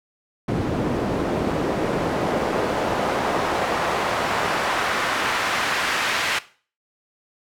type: noise with band-pass filter sweep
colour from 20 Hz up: pink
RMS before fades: -23 dBFS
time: 0.48-6.39 s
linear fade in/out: 5 ms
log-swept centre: 260 to 2100 Hz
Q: 0.87
effects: noise-tail reverb RT60 0.4 s tail -17 dB re dry